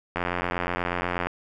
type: click train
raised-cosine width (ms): 0.5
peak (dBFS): -11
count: 99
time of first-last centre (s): 0.16-1.27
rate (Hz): 88.3
effects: none